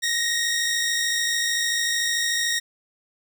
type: tone pair together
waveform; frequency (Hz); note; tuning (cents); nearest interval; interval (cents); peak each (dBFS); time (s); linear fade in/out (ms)
15% pulse; 1864.7 / 1918.2; A#6 / A#6; 0 / +49; unison; 49; -16 / -24; 0.02-2.6; 20
effects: none